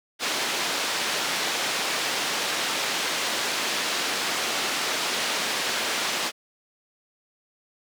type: band-pass noise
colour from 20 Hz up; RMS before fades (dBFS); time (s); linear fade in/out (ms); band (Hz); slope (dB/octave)
white; -27; 0.19-6.32; 50; 250 to 4600; 12
effects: none

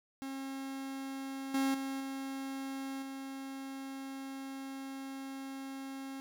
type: tone with level steps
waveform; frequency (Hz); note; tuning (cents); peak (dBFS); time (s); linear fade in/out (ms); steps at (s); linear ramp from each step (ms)
45% pulse; 270; C#4; -45; -39 / -29 / -36 / -38 / -41; 0.22-6.2; 0; 1.54 / 1.74 / 2 / 3.02; 5
effects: none

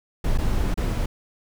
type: noise with dropouts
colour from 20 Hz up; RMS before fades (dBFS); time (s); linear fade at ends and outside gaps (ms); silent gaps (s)
brown; -22; 0.24-1.06; 5; 0.377-0.384 / 0.742-0.774
effects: none

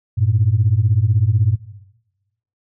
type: beating tone pair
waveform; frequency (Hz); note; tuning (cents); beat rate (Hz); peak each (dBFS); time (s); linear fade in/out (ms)
sine; 98 / 114; G2 / A#2; 0 / -38; 16; -15; 0.17-1.56; 20
effects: noise-tail reverb RT60 1.0 s tail -17 dB re dry + tanh soft clip ceiling -5 dBFS

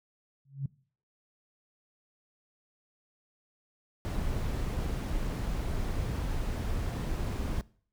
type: tone with exponential growth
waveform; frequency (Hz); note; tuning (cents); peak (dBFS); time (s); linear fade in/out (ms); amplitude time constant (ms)
sine; 137.7; C#3; -11; -26; 0.45-0.66; 5; 45
type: noise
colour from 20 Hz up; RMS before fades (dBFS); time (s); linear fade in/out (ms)
brown; -32; 4.05-7.61; 0
effects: noise-tail reverb RT60 0.5 s tail -22 dB re dry

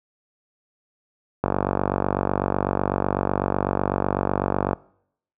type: click train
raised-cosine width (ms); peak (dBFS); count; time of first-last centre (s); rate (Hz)
1; -6; 159; 1.44-4.732; 48
effects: noise-tail reverb RT60 0.7 s tail -24 dB re dry + high-pass 60 Hz 12 dB/octave

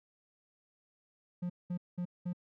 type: tone bursts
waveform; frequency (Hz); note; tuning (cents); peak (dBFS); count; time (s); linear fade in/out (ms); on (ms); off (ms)
triangle; 177.2; F3; +25; -31; 4; 1.42-2.332; 10; 78; 200
effects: none

